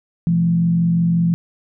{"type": "tone with frequency modulation", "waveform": "sine", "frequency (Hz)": 170, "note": "F3", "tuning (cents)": -46, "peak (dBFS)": -13, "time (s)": [0.27, 1.34], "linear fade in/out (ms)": 0, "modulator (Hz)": 45.6, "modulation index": 0.43, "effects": []}